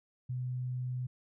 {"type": "tone", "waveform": "sine", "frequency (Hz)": 126, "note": "B2", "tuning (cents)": 35, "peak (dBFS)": -33, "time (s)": [0.29, 1.07], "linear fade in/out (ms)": 10, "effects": []}